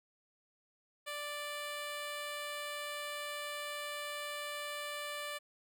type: tone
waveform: 10% pulse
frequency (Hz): 587.3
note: D5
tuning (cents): 0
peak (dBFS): -31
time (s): 1.06-5.39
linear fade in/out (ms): 20
effects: none